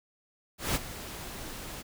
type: noise with ADSR envelope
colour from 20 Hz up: pink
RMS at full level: -27 dBFS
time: 0.58-1.83 s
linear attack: 170 ms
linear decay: 31 ms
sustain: -14 dB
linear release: 27 ms
effects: none